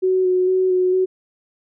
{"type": "tone with vibrato", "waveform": "sine", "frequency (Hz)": 370, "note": "F#4", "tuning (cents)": 0, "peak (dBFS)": -14, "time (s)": [0.02, 1.06], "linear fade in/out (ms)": 20, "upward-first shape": "square", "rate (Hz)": 2.2, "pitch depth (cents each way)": 15, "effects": []}